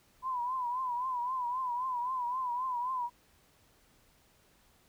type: tone with vibrato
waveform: sine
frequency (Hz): 1000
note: B5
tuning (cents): +21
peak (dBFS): -31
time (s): 0.22-3.1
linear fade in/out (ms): 50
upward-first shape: triangle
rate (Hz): 3.8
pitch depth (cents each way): 100
effects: pink hiss -66 dBFS RMS until 4.88 s